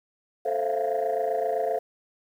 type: chord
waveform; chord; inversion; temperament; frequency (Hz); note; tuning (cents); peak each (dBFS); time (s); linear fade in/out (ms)
sine; F major seventh; first; equal with one note detuned; 440 / 523.3 / 670.8 / 698.5; A4 / C5 / E5 / F5; 0 / 0 / +30 / 0; -28; 0.45-1.79; 10
effects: tanh soft clip ceiling -18 dBFS + 9-bit